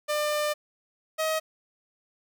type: tone pair in turn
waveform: sawtooth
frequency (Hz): 598 / 632.6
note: D5 / D#5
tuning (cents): +31 / +29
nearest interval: minor second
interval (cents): 98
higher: second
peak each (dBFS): -21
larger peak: neither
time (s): 0.08-0.54 / 1.18-1.4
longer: first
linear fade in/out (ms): 20
effects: none